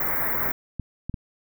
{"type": "band-stop noise", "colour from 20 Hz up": "white", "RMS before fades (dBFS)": -25, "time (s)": [0, 0.52], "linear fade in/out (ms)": 5, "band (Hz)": [2200, 14000], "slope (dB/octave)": 96}
{"type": "clicks", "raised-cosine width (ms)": 5, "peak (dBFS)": -18, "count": 3, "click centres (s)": [0.797, 1.096, 1.142]}
{"effects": []}